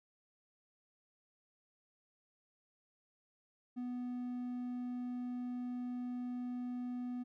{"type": "tone", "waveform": "triangle", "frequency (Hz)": 246.9, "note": "B3", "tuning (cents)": 0, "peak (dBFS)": -36, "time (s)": [3.76, 7.24], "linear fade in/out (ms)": 20, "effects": []}